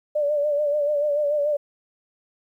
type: tone with vibrato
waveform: sine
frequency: 587.3 Hz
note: D5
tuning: in tune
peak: -19 dBFS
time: 0.15-1.57 s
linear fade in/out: 10 ms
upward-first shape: sine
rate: 6.9 Hz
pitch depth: 51 cents each way
effects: 10-bit